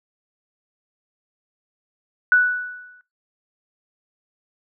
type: tone with exponential decay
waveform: sine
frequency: 1480 Hz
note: F#6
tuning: in tune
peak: -9 dBFS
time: 2.32-3.01 s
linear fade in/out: 1 ms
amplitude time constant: 150 ms
effects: noise-tail reverb RT60 0.2 s tail -19 dB re dry